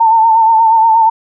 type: tone with vibrato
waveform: sine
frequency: 898 Hz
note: A5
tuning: 35 cents sharp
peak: -5 dBFS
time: 0-1.1 s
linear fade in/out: 10 ms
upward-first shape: sine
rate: 8.4 Hz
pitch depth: 45 cents each way
effects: none